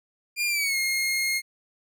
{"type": "tone with pitch glide", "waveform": "sawtooth", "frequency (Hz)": [2404, 2142], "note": ["D7", "C7"], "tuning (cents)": [40, 40], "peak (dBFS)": -20, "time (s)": [0.36, 1.42], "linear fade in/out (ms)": 50, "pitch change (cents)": -200, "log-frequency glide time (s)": [0.48, 0.77], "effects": []}